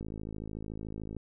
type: click train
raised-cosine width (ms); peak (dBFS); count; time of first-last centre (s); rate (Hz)
3; -27; 63; 0.01-1.167; 53.6
effects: none